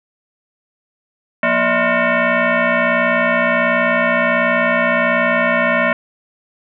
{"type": "tone with frequency modulation", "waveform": "sine", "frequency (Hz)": 587.3, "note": "D5", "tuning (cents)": 0, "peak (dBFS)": -12, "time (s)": [1.43, 5.93], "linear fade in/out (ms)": 2, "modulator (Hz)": 412, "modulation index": 4.2, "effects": []}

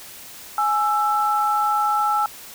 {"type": "tone pair together", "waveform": "sine", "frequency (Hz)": [836, 1327], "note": ["G#5", "E6"], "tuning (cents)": [11, 11], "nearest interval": "minor sixth", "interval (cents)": 800, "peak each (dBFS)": -20, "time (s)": [0.58, 2.26], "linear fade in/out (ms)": 2, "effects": ["white hiss -40 dBFS RMS until 2.54 s"]}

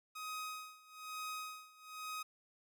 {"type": "tone with tremolo", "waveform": "sawtooth", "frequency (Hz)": 1258, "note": "D#6", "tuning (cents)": 19, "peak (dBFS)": -37, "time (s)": [0.15, 2.23], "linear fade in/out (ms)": 10, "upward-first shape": "sine", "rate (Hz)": 1.1, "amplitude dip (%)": 90, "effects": []}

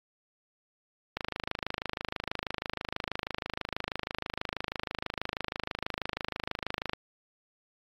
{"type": "click train", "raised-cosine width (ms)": 0.3, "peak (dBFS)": -15, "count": 152, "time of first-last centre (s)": [1.17, 6.933], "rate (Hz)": 26.2, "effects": ["AAC 32 kbps"]}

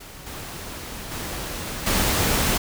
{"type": "noise with level steps", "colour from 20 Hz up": "pink", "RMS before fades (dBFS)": [-41, -35, -31, -21], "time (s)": [0, 2.58], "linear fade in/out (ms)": 10, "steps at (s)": [0.26, 1.11, 1.86], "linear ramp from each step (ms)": 10, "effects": []}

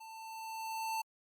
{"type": "tone with level ramp", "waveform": "square", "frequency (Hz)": 891, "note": "A5", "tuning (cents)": 22, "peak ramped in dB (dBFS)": [-49, -34], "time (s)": [0, 1.02], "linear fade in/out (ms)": 10, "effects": ["Opus 48 kbps"]}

